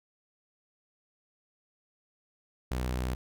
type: tone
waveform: sawtooth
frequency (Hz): 62.6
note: B1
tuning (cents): +24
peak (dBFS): -26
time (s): 2.71-3.15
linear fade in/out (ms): 5
effects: none